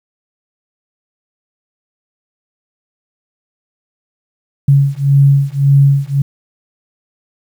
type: beating tone pair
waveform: sine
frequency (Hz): 138.59 / 140.39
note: C#3 / C#3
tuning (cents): 0 / +22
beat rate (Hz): 1.8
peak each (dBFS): -10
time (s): 4.68-6.22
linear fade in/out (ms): 5
effects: 7-bit